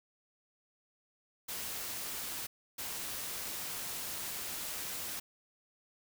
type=noise bursts at uneven times; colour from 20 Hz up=white; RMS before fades=-40 dBFS; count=2; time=1.48-2.47 / 2.78-5.2 s; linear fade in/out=10 ms; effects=none